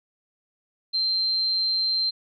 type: tone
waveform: sine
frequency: 4139 Hz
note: C8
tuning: 20 cents flat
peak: -21 dBFS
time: 0.93-2.11 s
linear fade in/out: 20 ms
effects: none